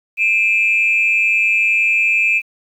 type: tone pair together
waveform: sine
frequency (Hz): 2384 / 2595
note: D7 / E7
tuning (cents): +25 / -28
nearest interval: minor second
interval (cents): 147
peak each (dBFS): -14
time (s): 0.17-2.42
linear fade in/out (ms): 50
effects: tanh soft clip ceiling -5 dBFS + 8-bit